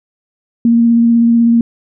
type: tone with vibrato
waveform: sine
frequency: 233.1 Hz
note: A#3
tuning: in tune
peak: -6 dBFS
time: 0.65-1.61 s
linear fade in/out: 2 ms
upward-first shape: sine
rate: 16 Hz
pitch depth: 14 cents each way
effects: none